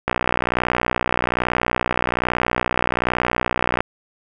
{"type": "click train", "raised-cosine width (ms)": 0.5, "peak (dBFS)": -3, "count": 229, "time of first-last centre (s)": [0.08, 3.805], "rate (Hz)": 61.2, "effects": []}